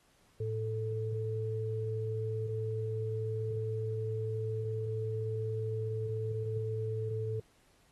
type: tone pair together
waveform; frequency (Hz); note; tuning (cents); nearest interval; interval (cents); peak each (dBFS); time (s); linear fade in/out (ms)
sine; 110 / 439.5; A2 / A4; 0 / -2; 2 octaves; 2398; -34 / -36; 0.4-7.4; 5
effects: pink hiss -68 dBFS RMS until 7.91 s + AAC 32 kbps